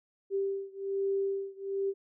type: beating tone pair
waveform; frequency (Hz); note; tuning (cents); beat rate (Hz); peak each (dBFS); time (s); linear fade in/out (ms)
sine; 392 / 393.2; G4 / G4; 0 / +5; 1.2; -32 / -33; 0.3-1.94; 50
effects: none